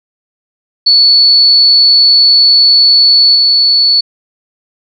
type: tone with level steps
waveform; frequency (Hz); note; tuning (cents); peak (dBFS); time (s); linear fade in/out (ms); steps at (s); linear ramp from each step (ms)
sine; 4435; C#8; 0; -3 / -5; 0.86-4.01; 10; 3.35; 5
effects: none